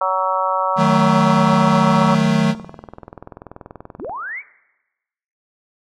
harmonic tone, 187.8 Hz, F#3, 26 cents sharp, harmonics 3 / 4 / 5 / 6 / 7, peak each -23 / -25 / -21 / -22 / -22 dBFS, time 0.01-2.15 s, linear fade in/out 5 ms
square chord, D# diminished, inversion none, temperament equal, 155.56 / 185 / 220 Hz, D#3 / F#3 / A3, 0 / 0 / 0 cents, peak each -19 dBFS, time 0.76-2.55 s, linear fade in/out 50 ms
click train, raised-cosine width 1 ms, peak -20 dBFS, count 57, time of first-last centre 1.39-4.095 s, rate 20.7 Hz
sine linear sweep, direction up, 122.2 to 2382 Hz, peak -25 dBFS, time 3.98-4.43 s, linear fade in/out 50 ms
effects noise-tail reverb RT60 1.0 s tail -18 dB re dry + low-pass 6000 Hz 12 dB/octave

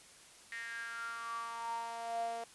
sawtooth tone with high-pass filter sweep, 231.5 Hz, A#3, 12 cents flat, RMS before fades -41 dBFS, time 0.52-2.44 s, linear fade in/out 2 ms, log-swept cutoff 1900 to 600 Hz, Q 9.9, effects white hiss -58 dBFS RMS until 2.54 s + resampled to 24000 Hz

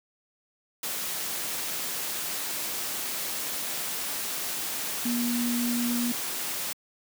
sine tone in noise, 240 Hz, B3, 49 cents flat, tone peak -25 dBFS, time 5.05-6.12 s, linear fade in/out 5 ms, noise white, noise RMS -32 dBFS, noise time 0.83-6.73 s, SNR +4 dB, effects high-pass 150 Hz 12 dB/octave

